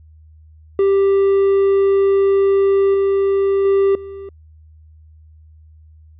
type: tone with level steps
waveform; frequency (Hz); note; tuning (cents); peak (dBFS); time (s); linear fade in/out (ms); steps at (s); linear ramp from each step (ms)
triangle; 393; G4; +4; -9 / -11 / -9 / -27; 0.79-4.29; 2; 2.94 / 3.65 / 3.95; 2
effects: added 78 Hz sine -42 dBFS peak until 6.19 s + resampled to 8000 Hz